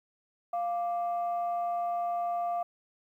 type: tone pair together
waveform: sine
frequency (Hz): 698 / 1174.7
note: F5 / D6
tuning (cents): -1 / 0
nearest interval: major sixth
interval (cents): 901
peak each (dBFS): -28 / -39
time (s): 0.53-2.63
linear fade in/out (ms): 5
effects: tanh soft clip ceiling -22 dBFS + 11-bit